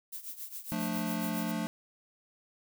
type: noise with tremolo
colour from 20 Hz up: violet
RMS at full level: -39 dBFS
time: 0.12-1.52 s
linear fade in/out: 10 ms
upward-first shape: triangle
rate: 7.3 Hz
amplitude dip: 85%
type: chord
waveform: square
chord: D minor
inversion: first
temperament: just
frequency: 176.2 / 220.2 / 293.7 Hz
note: F3 / A3 / D4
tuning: +16 / +2 / 0 cents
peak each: -37 / -35 / -39 dBFS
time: 0.72-1.67 s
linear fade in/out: 0 ms
effects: none